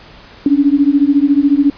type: beating tone pair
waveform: sine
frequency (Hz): 277.2 / 291.2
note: C#4 / D4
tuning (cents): 0 / -15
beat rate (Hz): 14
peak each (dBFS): -11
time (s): 0.46-1.7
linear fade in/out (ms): 2
effects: pink hiss -39 dBFS RMS until 1.77 s + resampled to 11025 Hz